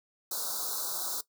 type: band-stop noise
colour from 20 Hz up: white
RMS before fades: -34 dBFS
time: 0.31-1.21 s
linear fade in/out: 5 ms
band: 1500 to 3700 Hz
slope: 96 dB/octave
effects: noise-tail reverb RT60 0.1 s tail -17 dB re dry + high-pass 400 Hz 12 dB/octave